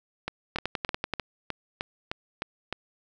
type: two click trains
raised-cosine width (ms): 0.3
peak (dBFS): -12 / -14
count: 7 / 9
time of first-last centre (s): 0.56-1.137 / 0.28-2.726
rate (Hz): 10.4 / 3.27
effects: none